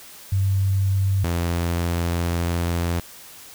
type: tone pair in turn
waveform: sine / sawtooth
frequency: 97.1 / 85.66 Hz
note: G2 / F2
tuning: -16 / -33 cents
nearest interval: major second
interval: 217 cents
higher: first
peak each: -17 dBFS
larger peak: neither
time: 0.32-1.24 / 1.24-3 s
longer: second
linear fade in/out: 5 ms
effects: white hiss -43 dBFS RMS until 3.54 s